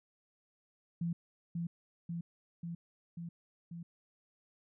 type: tone with echo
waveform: sine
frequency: 169.6 Hz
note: E3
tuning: 50 cents sharp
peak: -32 dBFS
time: 1.01-1.13 s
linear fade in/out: 5 ms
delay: 540 ms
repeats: 5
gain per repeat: -2 dB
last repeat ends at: 3.83 s
effects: none

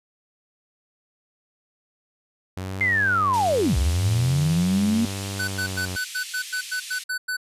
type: tone with vibrato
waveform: sawtooth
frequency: 92.8 Hz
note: F#2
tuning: 6 cents sharp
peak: -25 dBFS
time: 2.57-5.96 s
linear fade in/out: 0 ms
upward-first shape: sine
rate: 0.46 Hz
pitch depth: 99 cents each way
type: linear two-way sweep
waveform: sine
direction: down then up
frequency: 2118 to 61.74 to 233.8 Hz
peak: -18 dBFS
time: 2.81-5.05 s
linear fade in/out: 0 ms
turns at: 3.77 s
type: band-pass noise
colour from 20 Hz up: pink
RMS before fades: -37 dBFS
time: 3.33-7.04 s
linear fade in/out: 10 ms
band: 2500 to 11000 Hz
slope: 24 dB/octave
type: tone bursts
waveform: square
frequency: 1500 Hz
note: F#6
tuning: 23 cents sharp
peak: -25 dBFS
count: 11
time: 5.39-7.369 s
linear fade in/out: 10 ms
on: 89 ms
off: 100 ms
effects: resampled to 32000 Hz

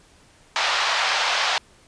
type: band-pass noise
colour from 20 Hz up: pink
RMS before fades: -22 dBFS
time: 0.56-1.58 s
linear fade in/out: 0 ms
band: 740 to 5200 Hz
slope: 24 dB/octave
effects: pink hiss -54 dBFS RMS until 1.87 s + resampled to 22050 Hz

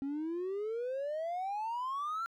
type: exponential sweep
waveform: triangle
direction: up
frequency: 270.1 to 1382 Hz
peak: -31 dBFS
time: 0.02-2.26 s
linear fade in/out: 0 ms
effects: tanh soft clip ceiling -29 dBFS

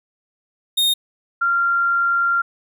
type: tone pair in turn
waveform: 45% pulse / sine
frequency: 3697 / 1384.8 Hz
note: A#7 / F6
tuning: -15 / -15 cents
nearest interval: octave + perfect fourth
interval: 1700 cents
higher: first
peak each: -15 dBFS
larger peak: neither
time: 0.77-0.94 / 1.41-2.42 s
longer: second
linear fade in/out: 10 ms
effects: none

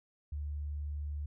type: tone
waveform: sine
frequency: 73.42 Hz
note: D2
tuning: in tune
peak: -35 dBFS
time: 0.32-1.26 s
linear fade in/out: 5 ms
effects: none

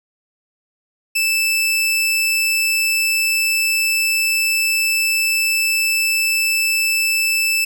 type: tone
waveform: sawtooth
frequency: 2637 Hz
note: E7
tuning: in tune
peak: -12 dBFS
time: 1.15-7.65 s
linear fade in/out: 10 ms
effects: none

